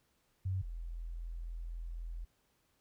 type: tone pair in turn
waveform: sine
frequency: 94.2 / 41.96 Hz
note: F#2 / E1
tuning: +32 / +31 cents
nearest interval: octave + major second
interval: 1401 cents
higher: first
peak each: -32 / -39 dBFS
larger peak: first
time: 0.45-0.62 / 0.62-2.25 s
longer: second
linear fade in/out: 10 ms
effects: pink hiss -75 dBFS RMS until 2.8 s